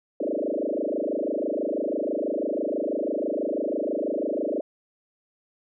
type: tone with frequency modulation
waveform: sine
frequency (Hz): 440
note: A4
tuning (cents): 0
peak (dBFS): -24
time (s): 0.2-4.61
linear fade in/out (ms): 5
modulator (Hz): 26.1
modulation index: 6.7
effects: none